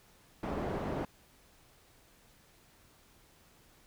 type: low-pass noise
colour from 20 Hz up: white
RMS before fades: -36 dBFS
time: 0.43-1.05 s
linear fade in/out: 2 ms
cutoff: 610 Hz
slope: 12 dB/octave
effects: pink hiss -63 dBFS RMS until 3.86 s